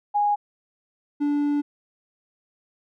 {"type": "tone pair in turn", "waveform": ["sine", "triangle"], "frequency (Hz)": [825, 290.6], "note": ["G#5", "D4"], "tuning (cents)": [-12, -18], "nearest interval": "octave + tritone", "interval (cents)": 1806, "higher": "first", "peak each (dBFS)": -18, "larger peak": "neither", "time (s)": [[0.14, 0.36], [1.2, 1.62]], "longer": "second", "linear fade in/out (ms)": 20, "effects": []}